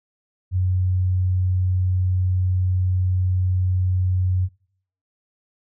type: tone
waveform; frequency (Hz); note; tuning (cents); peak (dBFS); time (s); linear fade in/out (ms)
sine; 92; F#2; -9; -17; 0.51-4.49; 50
effects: noise-tail reverb RT60 0.6 s tail -24 dB re dry